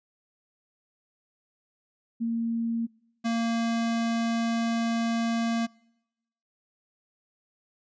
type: tone pair in turn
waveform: sine / square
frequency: 230.3 / 230.3 Hz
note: A#3 / A#3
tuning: -21 / -21 cents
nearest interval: unison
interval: 0 cents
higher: neither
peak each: -25 dBFS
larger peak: neither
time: 2.2-2.87 / 3.24-5.67 s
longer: second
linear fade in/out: 20 ms
effects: noise-tail reverb RT60 0.9 s tail -26 dB re dry + resampled to 16000 Hz